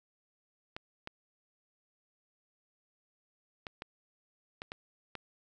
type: clicks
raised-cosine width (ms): 0.3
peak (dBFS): -24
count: 7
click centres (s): 0.765 / 1.074 / 3.668 / 3.821 / 4.619 / 4.719 / 5.153
effects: none